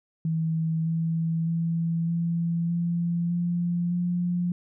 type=tone with pitch steps; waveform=sine; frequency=161.5 / 163.85 / 166.23 / 168.65 / 171.1 / 173.59 / 176.12 Hz; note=E3 / E3 / E3 / E3 / F3 / F3 / F3; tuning=-35 / -10 / +15 / +40 / -35 / -10 / +15 cents; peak=-23 dBFS; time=0.25-4.52 s; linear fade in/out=2 ms; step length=610 ms; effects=none